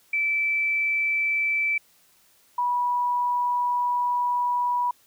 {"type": "tone pair in turn", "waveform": "sine", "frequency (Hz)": [2321, 975.9], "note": ["D7", "B5"], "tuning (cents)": [-21, -21], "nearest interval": "octave + minor third", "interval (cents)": 1500, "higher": "first", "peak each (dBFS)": [-21, -21], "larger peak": "neither", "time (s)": [[0.13, 1.78], [2.58, 4.91]], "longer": "second", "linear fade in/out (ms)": 5, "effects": ["white hiss -60 dBFS RMS until 5.06 s"]}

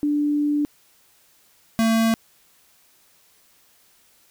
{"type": "tone pair in turn", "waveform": ["sine", "square"], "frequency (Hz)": [293.7, 225.4], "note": ["D4", "A3"], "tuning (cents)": [0, 42], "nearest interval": "perfect fourth", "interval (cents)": 458, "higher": "first", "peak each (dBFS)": [-18, -17], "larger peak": "second", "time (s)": [[0.03, 0.65], [1.79, 2.14]], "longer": "first", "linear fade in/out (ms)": 0, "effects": ["white hiss -58 dBFS RMS until 4.3 s"]}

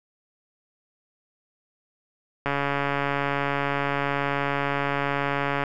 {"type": "click train", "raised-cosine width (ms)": 0.5, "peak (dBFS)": -10, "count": 449, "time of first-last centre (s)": [2.46, 5.637], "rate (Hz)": 141, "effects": []}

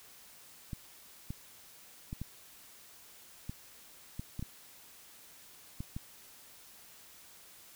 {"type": "clicks", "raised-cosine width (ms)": 5, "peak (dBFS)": -26, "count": 10, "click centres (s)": [0.732, 1.305, 2.129, 2.216, 3.495, 4.195, 4.394, 4.426, 5.805, 5.965], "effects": ["white hiss -56 dBFS RMS until 7.75 s"]}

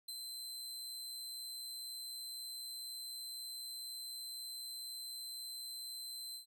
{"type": "tone with ADSR envelope", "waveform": "sawtooth", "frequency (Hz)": 4081, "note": "C8", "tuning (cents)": -44, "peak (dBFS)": -39, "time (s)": [0.08, 6.46], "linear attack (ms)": 6, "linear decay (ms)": 46, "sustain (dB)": -2, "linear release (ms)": 110, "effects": []}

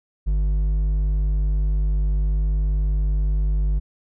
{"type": "tone with hard clipping", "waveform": "sine", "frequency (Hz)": 50.3, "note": "G1", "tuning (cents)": 45, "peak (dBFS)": -19, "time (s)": [0.26, 3.8], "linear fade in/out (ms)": 20, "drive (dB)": 5, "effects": []}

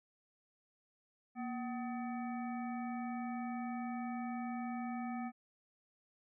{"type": "harmonic tone with a mistuned harmonic", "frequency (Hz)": 252.4, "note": "B3", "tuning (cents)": 38, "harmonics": [1, 3, 5, 7, 9], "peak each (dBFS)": [-39, -44, -51, -56, -54], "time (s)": [1.35, 5.32], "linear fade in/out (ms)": 50, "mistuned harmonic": 1, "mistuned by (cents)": -110, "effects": []}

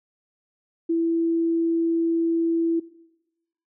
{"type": "tone", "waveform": "sine", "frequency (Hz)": 332, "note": "E4", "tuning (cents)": 12, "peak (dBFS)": -19, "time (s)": [0.89, 2.8], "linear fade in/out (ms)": 10, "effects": ["noise-tail reverb RT60 0.9 s tail -18 dB re dry"]}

